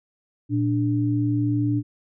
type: tone pair together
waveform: sine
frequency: 116.55 / 293.7 Hz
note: A#2 / D4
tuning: 0 / 0 cents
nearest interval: octave + major third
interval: 1600 cents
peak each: -22 dBFS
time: 0.49-1.83 s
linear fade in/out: 50 ms
effects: none